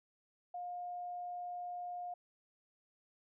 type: tone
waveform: sine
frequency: 711 Hz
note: F5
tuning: 31 cents sharp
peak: -40 dBFS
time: 0.54-2.14 s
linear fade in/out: 5 ms
effects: none